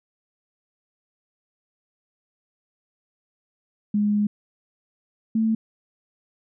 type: tone pair in turn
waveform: sine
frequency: 207.7 / 222 Hz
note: G#3 / A3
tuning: 0 / +16 cents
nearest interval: minor second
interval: 116 cents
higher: second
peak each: -18 dBFS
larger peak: neither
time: 3.94-4.27 / 5.35-5.55 s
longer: first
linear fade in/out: 5 ms
effects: none